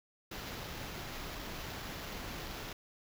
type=noise with sample-and-hold; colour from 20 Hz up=pink; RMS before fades=-43 dBFS; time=0.31-2.73 s; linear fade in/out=5 ms; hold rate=8820 Hz; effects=none